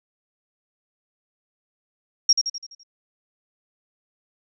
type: tone with echo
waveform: sine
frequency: 5588 Hz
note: F8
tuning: in tune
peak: -11 dBFS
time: 2.29-2.33 s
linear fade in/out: 5 ms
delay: 84 ms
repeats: 6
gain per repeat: -6 dB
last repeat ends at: 2.834 s
effects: none

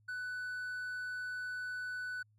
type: tone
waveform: triangle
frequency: 1492 Hz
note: F#6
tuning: 14 cents sharp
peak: -36 dBFS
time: 0.08-2.23 s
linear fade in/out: 10 ms
effects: added 106 Hz sine -66 dBFS peak until 2.38 s

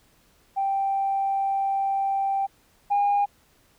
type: tone pair in turn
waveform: sine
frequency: 784 / 811.6 Hz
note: G5 / G#5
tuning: 0 / -40 cents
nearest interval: minor second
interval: 60 cents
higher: second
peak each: -21 / -17 dBFS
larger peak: second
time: 0.56-2.47 / 2.9-3.26 s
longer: first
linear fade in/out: 20 ms
effects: tanh soft clip ceiling -16 dBFS + pink hiss -61 dBFS RMS until 3.78 s

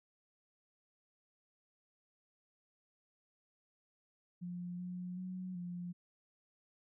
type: tone with pitch steps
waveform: sine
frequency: 176.8 / 179.8 / 184.2 / 176.3 Hz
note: F3 / F#3 / F#3 / F3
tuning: +22 / -49 / -7 / +17 cents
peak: -40 dBFS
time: 4.41-5.93 s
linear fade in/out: 20 ms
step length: 380 ms
effects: none

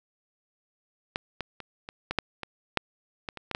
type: clicks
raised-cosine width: 0.3 ms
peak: -12 / -16 / -23 / -22 / -13 / -7 / -18 / -6 / -17 / -23 / -16 / -12 dBFS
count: 12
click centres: 1.159 / 1.407 / 1.603 / 1.889 / 2.11 / 2.187 / 2.433 / 2.773 / 3.288 / 3.373 / 3.513 / 3.549 s
effects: none

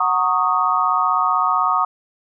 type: chord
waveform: sine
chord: D# minor seventh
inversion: first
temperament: equal with one note detuned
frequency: 740 / 921.6 / 1108.7 / 1244.5 Hz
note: F#5 / A#5 / C#6 / D#6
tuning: 0 / -20 / 0 / 0 cents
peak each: -23 / -23 / -20 / -18 dBFS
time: 0-1.85 s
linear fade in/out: 5 ms
effects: none

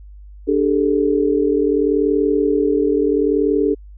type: chord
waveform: sine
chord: D suspended fourth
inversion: none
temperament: equal with one note detuned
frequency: 293.7 / 399.3 / 440 Hz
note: D4 / G4 / A4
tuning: 0 / +32 / 0 cents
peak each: -18 dBFS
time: 0.47-3.75 s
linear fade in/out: 20 ms
effects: added 50 Hz sine -36 dBFS peak until 3.97 s

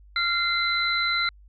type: tone cluster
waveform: sine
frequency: 1382 / 2080 / 4021 Hz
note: F6 / C7 / B7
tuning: -19 / -11 / +30 cents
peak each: -26 dBFS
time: 0.16-1.29 s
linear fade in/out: 2 ms
effects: added 50 Hz sine -48 dBFS peak until 1.48 s

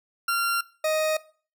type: tone pair in turn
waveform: 40% pulse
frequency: 1380 / 624.2 Hz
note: F6 / D#5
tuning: -21 / +5 cents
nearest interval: octave + major second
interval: 1374 cents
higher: first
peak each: -21 dBFS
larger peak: neither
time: 0.28-0.61 / 0.84-1.17 s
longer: neither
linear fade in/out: 5 ms
effects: noise-tail reverb RT60 0.4 s tail -19 dB re dry

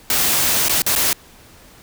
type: noise with dropouts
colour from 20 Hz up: white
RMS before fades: -17 dBFS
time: 0.1-1.13 s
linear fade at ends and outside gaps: 1 ms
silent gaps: 0.684-0.695 / 0.82-0.864 / 0.953-0.96 s
effects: pink hiss -46 dBFS RMS until 1.82 s

